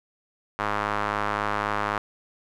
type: tone with band-pass filter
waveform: square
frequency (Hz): 51.91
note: G#1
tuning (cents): 0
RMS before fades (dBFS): -27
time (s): 0.59-1.98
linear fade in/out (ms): 0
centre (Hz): 1200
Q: 1.9
effects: none